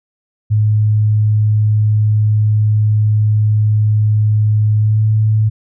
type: tone with pitch glide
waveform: sine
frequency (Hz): 106.7 to 108.38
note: G#2 to A2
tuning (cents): +47 to -26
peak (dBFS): -9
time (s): 0.5-5.5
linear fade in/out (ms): 20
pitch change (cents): +27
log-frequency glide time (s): 4.78-5.03
effects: none